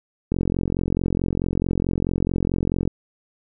click train, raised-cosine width 3 ms, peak -9 dBFS, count 115, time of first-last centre 0.32-2.876 s, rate 44.6 Hz, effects none

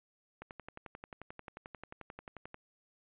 click train, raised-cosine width 0.5 ms, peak -30 dBFS, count 25, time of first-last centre 0.42-2.544 s, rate 11.3 Hz, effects resampled to 8000 Hz

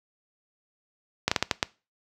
slowing click train, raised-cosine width 0.2 ms, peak -4 dBFS, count 6, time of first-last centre 1.28-1.628 s, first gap 35 ms, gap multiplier 1.35, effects noise-tail reverb RT60 0.3 s tail -21 dB re dry + high-pass 60 Hz 12 dB/octave

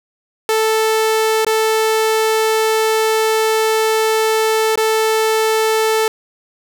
sawtooth tone with dropouts, 440 Hz, A4, in tune, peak -9 dBFS, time 0.49-6.08 s, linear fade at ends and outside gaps 1 ms, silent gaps 1.448-1.466 / 4.757-4.775 s, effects none

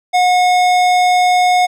sine tone with tanh clipping, 725 Hz, F#5, 35 cents flat, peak -11 dBFS, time 0.13-1.67 s, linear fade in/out 20 ms, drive 18 dB, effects none

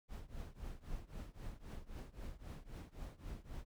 brown noise with tremolo, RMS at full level -44 dBFS, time 0.08-3.65 s, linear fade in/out 50 ms, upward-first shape triangle, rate 3.8 Hz, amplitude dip 95%, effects none

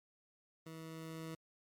20% pulse tone with level ramp, 161.4 Hz, E3, 36 cents flat, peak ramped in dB -43 to -38 dBFS, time 0.66-1.35 s, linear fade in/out 5 ms, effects MP3 96 kbps

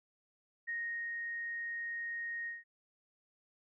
sine tone with ADSR envelope, 1864.7 Hz, A#6, in tune, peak -35 dBFS, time 0.67-2.64 s, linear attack 21 ms, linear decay 420 ms, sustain -2 dB, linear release 170 ms, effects none

